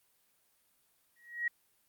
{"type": "tone with exponential growth", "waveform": "sine", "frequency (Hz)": 1900, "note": "A#6", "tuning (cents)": 33, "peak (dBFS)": -27, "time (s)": [1.16, 1.48], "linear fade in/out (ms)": 5, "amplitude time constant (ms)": 69, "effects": ["white hiss -72 dBFS RMS until 1.88 s", "Opus 32 kbps"]}